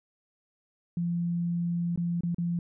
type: tone with dropouts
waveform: sine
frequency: 172 Hz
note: F3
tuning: 26 cents flat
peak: -26 dBFS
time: 0.97-2.59 s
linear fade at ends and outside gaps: 2 ms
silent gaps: 1.96-1.975 / 2.208-2.234 / 2.346-2.383 s
effects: none